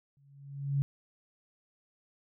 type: tone with exponential growth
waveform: sine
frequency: 139.9 Hz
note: C#3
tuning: 16 cents sharp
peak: -23 dBFS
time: 0.17-0.82 s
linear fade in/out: 0 ms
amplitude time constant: 140 ms
effects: none